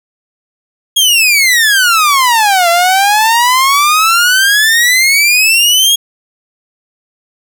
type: exponential two-way sweep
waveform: sawtooth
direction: down then up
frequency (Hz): 3316 to 674 to 3316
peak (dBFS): -3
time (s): 0.96-5.96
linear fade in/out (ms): 10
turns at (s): 2.69
effects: none